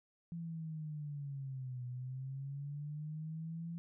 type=linear two-way sweep; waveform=sine; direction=down then up; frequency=170 to 123.2 to 170 Hz; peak=-40 dBFS; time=0.32-3.78 s; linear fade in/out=0 ms; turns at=1.85 s; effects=none